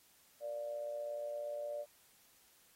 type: tone with amplitude modulation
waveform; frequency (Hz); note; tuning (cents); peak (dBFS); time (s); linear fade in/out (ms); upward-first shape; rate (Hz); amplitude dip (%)
sine; 587.3; D5; 0; -36; 0.4-1.86; 50; sine; 117; 55
effects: white hiss -67 dBFS RMS until 2.75 s + AAC 48 kbps